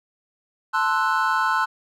triangle chord, F# half-diminished seventh, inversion first, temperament equal, 880 / 1046.5 / 1318.5 / 1480 Hz, A5 / C6 / E6 / F#6, 0 / 0 / 0 / 0 cents, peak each -23 / -22 / -23 / -22 dBFS, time 0.73-1.66 s, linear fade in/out 20 ms, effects none

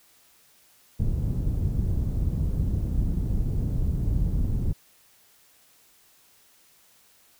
pink low-pass noise, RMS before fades -25 dBFS, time 0.99-4.73 s, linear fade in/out 10 ms, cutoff 150 Hz, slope 12 dB/octave, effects white hiss -59 dBFS RMS until 7.39 s

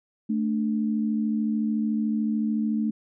sine tone pair together, 220 / 293.7 Hz, A3 / D4, 0 / 0 cents, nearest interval perfect fourth, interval 500 cents, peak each -23 / -30 dBFS, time 0.29-2.91 s, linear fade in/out 10 ms, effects none

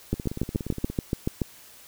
two click trains, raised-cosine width 3 ms, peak -19 / -11 dBFS, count 14 / 10, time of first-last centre 0.14-0.9 / 0.13-1.418 s, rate 17.1 / 6.99 Hz, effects white hiss -50 dBFS RMS until 1.87 s

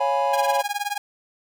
triangle chord, C# dominant seventh, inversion none, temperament equal, 554.4 / 698.5 / 830.6 / 987.8 Hz, C#5 / E#5 / G#5 / B5, 0 / 0 / 0 / 0 cents, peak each -22 / -26 / -21 / -24 dBFS, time 0-0.62 s, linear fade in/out 10 ms
sawtooth tone with tremolo, 819 Hz, G#5, 24 cents flat, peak -17 dBFS, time 0.33-0.98 s, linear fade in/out 5 ms, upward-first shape triangle, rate 19 Hz, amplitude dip 100%
effects none

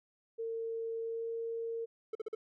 sine tone with pitch glide, 454.8 to 458.5 Hz, A#4 to A#4, -43 to -29 cents, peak -35 dBFS, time 0.38-1.86 s, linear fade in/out 20 ms, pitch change +14 cents, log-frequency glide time 1-1.3 s
triangle tone bursts, 438.6 Hz, A4, 6 cents flat, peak -33 dBFS, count 4, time 2.13-2.35 s, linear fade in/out 5 ms, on 22 ms, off 44 ms
effects none

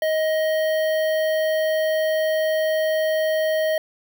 square tone with notch filter, 628 Hz, D#5, 16 cents sharp, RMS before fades -21 dBFS, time 0.02-3.78 s, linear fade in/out 2 ms, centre 7200 Hz, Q 0.58, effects none

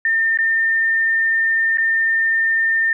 sine tone with dropouts, 1808 Hz, A6, 47 cents sharp, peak -14 dBFS, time 0.05-2.93 s, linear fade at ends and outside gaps 2 ms, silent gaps 0.374-0.387 / 1.773-1.782 s, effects none

